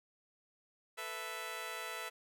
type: chord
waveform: 10% pulse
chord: A suspended second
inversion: none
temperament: just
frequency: 440 / 495 / 660 Hz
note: A4 / B4 / E5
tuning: 0 / +4 / +2 cents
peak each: -39 / -38 / -37 dBFS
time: 0.97-2.1 s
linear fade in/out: 20 ms
effects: none